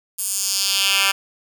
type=tone with high-pass filter sweep; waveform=10% pulse; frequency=196 Hz; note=G3; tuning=in tune; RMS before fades=-20 dBFS; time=0.18-1.12 s; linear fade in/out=10 ms; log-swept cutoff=9900 to 1900 Hz; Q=1.7; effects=none